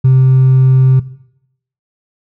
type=tone with hard clipping; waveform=triangle; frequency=130.81 Hz; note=C3; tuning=in tune; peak=-4 dBFS; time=0.04-1 s; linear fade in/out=10 ms; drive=2 dB; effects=noise-tail reverb RT60 0.8 s tail -18 dB re dry